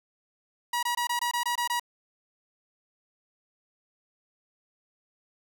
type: tone bursts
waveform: sawtooth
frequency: 961 Hz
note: B5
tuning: 48 cents flat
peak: -22 dBFS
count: 9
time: 0.73-1.797 s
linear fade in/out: 5 ms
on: 99 ms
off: 22 ms
effects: none